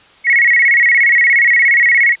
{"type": "tone with vibrato", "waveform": "sine", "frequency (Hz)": 2043, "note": "C7", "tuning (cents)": -42, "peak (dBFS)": -7, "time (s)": [0.24, 2.16], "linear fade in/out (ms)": 50, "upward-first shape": "square", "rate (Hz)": 17, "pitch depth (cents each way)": 120, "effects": ["white hiss -45 dBFS RMS until 2.2 s", "resampled to 8000 Hz"]}